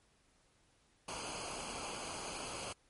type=noise with comb filter; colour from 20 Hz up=pink; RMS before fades=-43 dBFS; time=1.08-2.73 s; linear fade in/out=5 ms; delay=0.54 ms; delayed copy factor=-0.7; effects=pink hiss -71 dBFS RMS until 2.89 s + MP3 48 kbps